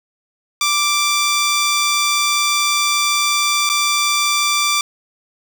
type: tone with dropouts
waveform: 10% pulse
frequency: 1174.7 Hz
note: D6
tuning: in tune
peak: -6 dBFS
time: 0.61-4.81 s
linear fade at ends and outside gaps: 2 ms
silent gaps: 3.692-3.698 s
effects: none